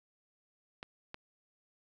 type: clicks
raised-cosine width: 0.3 ms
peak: -26 dBFS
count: 2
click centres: 0.829 / 1.144 s
effects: none